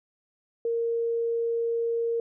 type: tone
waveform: sine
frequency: 463.8 Hz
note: A#4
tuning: 9 cents flat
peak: -24 dBFS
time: 0.65-2.2 s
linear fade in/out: 2 ms
effects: none